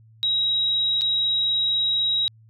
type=tone with dropouts; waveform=sine; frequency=3831 Hz; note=A#7; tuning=47 cents sharp; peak=-19 dBFS; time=0.23-2.28 s; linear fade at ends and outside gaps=0 ms; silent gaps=1.011-1.018 s; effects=added 111 Hz sine -49 dBFS peak until 2.49 s